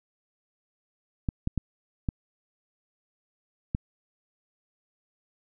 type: clicks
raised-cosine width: 5 ms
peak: -14 dBFS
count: 5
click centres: 1.288 / 1.474 / 1.577 / 2.088 / 3.749 s
effects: none